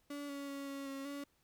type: tone with pitch steps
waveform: 35% pulse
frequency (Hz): 287.1 / 281 / 278.6 / 276.9 / 273.1 / 283.2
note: D4 / C#4 / C#4 / C#4 / C#4 / C#4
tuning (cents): -39 / +24 / +9 / -2 / -26 / +37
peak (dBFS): -40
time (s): 0.1-1.24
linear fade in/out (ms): 5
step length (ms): 190
effects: pink hiss -75 dBFS RMS until 1.43 s